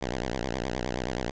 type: tone with vibrato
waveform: 5% pulse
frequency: 62 Hz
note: B1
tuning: 7 cents sharp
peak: -18 dBFS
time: 0.01-1.31 s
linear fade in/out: 10 ms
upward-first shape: triangle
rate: 9.5 Hz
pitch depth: 250 cents each way
effects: resampled to 16000 Hz